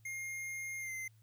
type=tone with pitch glide; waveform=square; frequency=2128 to 2077 Hz; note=C7 to C7; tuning=+29 to -13 cents; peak=-40 dBFS; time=0.05-1.08 s; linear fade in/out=5 ms; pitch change=-42 cents; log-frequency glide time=0.79-0.92 s; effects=added 110 Hz sine -61 dBFS peak until 1.22 s + white hiss -75 dBFS RMS until 1.22 s